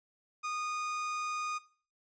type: tone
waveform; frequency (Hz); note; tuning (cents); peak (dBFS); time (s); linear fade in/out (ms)
30% pulse; 1232; D#6; -17; -31; 0.43-1.59; 20
effects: noise-tail reverb RT60 0.4 s tail -17 dB re dry + resampled to 16000 Hz